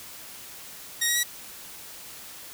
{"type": "tone with pitch steps", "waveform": "10% pulse", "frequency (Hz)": [1877, 1903.2, 1929.8], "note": ["A#6", "A#6", "B6"], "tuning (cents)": [11, 35, -41], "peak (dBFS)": -13, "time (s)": [1.01, 1.235], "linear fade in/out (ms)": 10, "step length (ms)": 75, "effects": ["white hiss -43 dBFS RMS until 2.53 s"]}